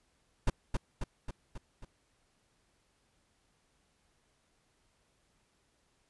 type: noise with echo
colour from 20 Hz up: brown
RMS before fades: -26 dBFS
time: 0.47-0.5 s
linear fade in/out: 5 ms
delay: 270 ms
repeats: 5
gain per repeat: -4 dB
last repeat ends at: 1.85 s
effects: pink hiss -73 dBFS RMS until 6.09 s + resampled to 24000 Hz